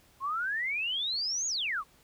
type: exponential two-way sweep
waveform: sine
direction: up then down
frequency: 1044 to 6840 to 1044 Hz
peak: -29 dBFS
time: 0.2-1.84 s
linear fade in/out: 50 ms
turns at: 1.47 s
effects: pink hiss -62 dBFS RMS until 2.03 s